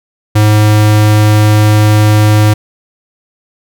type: tone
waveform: square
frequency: 106.2 Hz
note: G#2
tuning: 39 cents sharp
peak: -5 dBFS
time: 0.35-2.54 s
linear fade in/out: 10 ms
effects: none